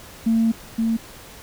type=tone pair in turn; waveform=sine; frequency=226.2 / 226.2 Hz; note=A3 / A3; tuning=+48 / +48 cents; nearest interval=unison; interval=0 cents; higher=neither; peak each=-14 / -17 dBFS; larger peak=first; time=0.26-0.52 / 0.78-0.97 s; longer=first; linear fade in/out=10 ms; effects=tanh soft clip ceiling -11 dBFS + pink hiss -42 dBFS RMS until 1.42 s